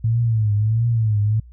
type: tone with vibrato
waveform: sine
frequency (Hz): 110.5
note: A2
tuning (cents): +8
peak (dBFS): -15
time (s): 0.04-1.4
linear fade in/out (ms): 5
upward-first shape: triangle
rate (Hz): 1.5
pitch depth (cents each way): 130
effects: added 60 Hz sine -40 dBFS peak until 1.52 s